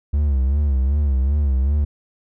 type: tone with vibrato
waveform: triangle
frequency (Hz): 69.3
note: C#2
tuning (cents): 0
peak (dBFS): -13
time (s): 0.13-1.85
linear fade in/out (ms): 10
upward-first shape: sine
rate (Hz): 2.6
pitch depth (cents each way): 120
effects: none